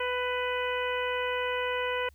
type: harmonic tone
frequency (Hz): 497.4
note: B4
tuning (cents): +12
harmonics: 1 / 2 / 3 / 4 / 5 / 6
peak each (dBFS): -31 / -34 / -36 / -37 / -38 / -39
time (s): 0-2.09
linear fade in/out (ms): 5
effects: added 71 Hz sine -54 dBFS peak until 2.14 s + white hiss -68 dBFS RMS until 2.14 s